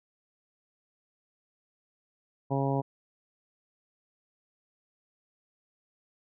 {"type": "harmonic tone", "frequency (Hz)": 137.2, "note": "C#3", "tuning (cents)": -17, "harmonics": [1, 2, 3, 4, 5, 6, 7], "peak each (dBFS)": [-29, -32, -34, -35, -36, -37, -37], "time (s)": [2.5, 2.82], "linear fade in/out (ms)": 20, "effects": []}